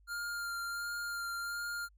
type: tone with vibrato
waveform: square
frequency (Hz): 1400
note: F6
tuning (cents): +4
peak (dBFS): -37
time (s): 0.07-1.89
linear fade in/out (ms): 50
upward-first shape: sine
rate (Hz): 1.4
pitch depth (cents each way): 14
effects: added 50 Hz sine -61 dBFS peak until 1.97 s